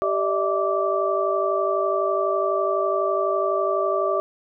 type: tone cluster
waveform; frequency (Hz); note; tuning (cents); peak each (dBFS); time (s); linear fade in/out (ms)
sine; 390.6 / 596 / 648 / 1166; G4 / D5 / E5 / D6; -6 / +25 / -30 / -13; -25; 0.02-4.2; 0
effects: none